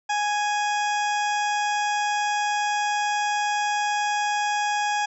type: harmonic tone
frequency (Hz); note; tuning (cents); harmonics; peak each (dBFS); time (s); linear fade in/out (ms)
830.6; G#5; 0; 1 / 2 / 3 / 4 / 6 / 7 / 8 / 9; -23 / -29 / -33 / -35 / -39 / -40 / -41 / -42; 0.09-5.06; 10
effects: none